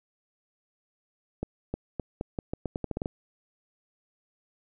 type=accelerating click train; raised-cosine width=2 ms; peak=-17 dBFS; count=13; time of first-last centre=1.43-3.059 s; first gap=310 ms; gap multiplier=0.83; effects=none